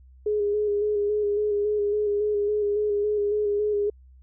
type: tone with vibrato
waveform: sine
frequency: 415.3 Hz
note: G#4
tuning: in tune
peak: -21 dBFS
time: 0.26-3.9 s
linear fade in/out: 5 ms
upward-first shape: square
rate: 3.6 Hz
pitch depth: 24 cents each way
effects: added 64 Hz sine -48 dBFS peak until 4.22 s